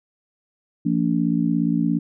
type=harmonic tone; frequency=57.2 Hz; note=A#1; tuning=32 cents flat; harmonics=3 / 4 / 5; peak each=-22 / -22 / -22 dBFS; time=0.85-1.99 s; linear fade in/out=10 ms; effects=none